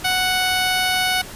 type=tone; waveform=10% pulse; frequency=740 Hz; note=F#5; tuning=in tune; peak=-9 dBFS; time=0.04-1.22 s; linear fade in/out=10 ms; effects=pink hiss -36 dBFS RMS until 1.35 s + resampled to 32000 Hz